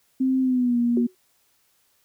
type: tone with pitch glide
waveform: sine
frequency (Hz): 261.6 to 238.5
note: C4 to A#3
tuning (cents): 0 to +40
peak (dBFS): -18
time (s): 0.2-1.07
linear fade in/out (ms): 10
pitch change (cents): -160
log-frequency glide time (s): 0.41-0.78
type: tone with exponential decay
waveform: sine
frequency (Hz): 370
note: F#4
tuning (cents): 0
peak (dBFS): -20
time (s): 0.97-1.15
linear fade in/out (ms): 2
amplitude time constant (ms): 37
effects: white hiss -65 dBFS RMS until 2.04 s